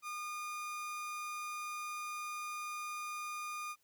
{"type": "tone", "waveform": "30% pulse", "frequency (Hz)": 1217, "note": "D#6", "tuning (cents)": -39, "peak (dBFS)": -37, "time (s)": [0.02, 3.76], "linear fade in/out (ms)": 50, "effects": ["white hiss -75 dBFS RMS until 3.83 s"]}